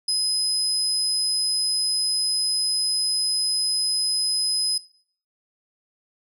35% pulse tone, 5040 Hz, D#8, 21 cents sharp, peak -18 dBFS, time 0.08-4.78 s, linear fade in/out 5 ms, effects noise-tail reverb RT60 0.5 s tail -18 dB re dry

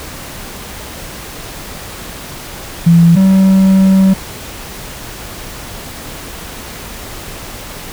sine / triangle tone pair in turn, 168.8 / 191.27 Hz, E3 / G3, +41 / -42 cents, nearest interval major second, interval 217 cents, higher second, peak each -3 dBFS, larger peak neither, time 2.86-3.16 / 3.16-4.14 s, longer second, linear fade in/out 10 ms, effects pink hiss -28 dBFS RMS until 7.92 s

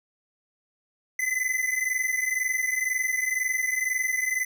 square tone pair together, 2013 / 2035 Hz, B6 / C7, +33 / -49 cents, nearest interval unison, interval 18 cents, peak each -28 dBFS, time 1.19-4.45 s, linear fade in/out 5 ms, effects none

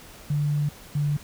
sine tone pair in turn, 146.83 / 146.26 Hz, D3 / D3, 0 / -7 cents, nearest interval unison, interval 7 cents, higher first, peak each -21 dBFS, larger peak neither, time 0.3-0.69 / 0.95-1.17 s, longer first, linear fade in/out 5 ms, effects pink hiss -46 dBFS RMS until 1.23 s

